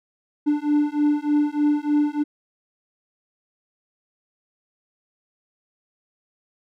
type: beating tone pair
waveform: triangle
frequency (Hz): 293.7 / 297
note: D4 / D4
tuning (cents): 0 / +20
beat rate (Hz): 3.3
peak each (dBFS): -19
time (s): 0.46-2.24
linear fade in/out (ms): 20
effects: none